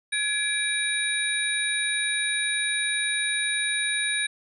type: tone cluster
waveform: sine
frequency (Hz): 1683 / 2342 / 3805 / 9570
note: G#6 / D7 / A#7 / D9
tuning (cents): +23 / -5 / +35 / +32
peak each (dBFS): -29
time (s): 0.12-4.27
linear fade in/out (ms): 10
effects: none